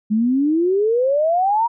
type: exponential sweep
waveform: sine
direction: up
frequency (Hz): 207.6 to 958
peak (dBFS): -14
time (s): 0.1-1.68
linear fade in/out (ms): 20
effects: none